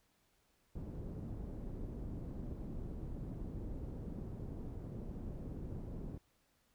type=low-pass noise; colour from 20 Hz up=pink; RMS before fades=-44 dBFS; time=0.75-6.18 s; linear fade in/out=5 ms; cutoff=320 Hz; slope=12 dB/octave; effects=pink hiss -75 dBFS RMS until 6.74 s